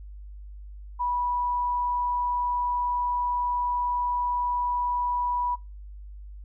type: tone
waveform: sine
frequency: 979 Hz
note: B5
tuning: 15 cents flat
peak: -24 dBFS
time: 0.99-5.56 s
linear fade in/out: 20 ms
effects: noise-tail reverb RT60 0.3 s tail -26 dB re dry + added 50 Hz sine -39 dBFS peak until 6.44 s